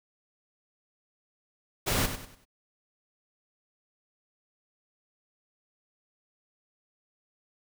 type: noise with echo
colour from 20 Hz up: pink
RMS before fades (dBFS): -27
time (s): 1.86-2.07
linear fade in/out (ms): 20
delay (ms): 96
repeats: 4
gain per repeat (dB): -9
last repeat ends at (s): 2.454
effects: none